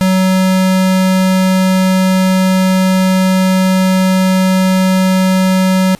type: tone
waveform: square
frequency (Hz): 187.4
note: F#3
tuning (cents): +22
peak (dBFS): -9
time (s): 0.01-5.95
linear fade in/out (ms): 0
effects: pink hiss -42 dBFS RMS until 5.99 s + resampled to 32000 Hz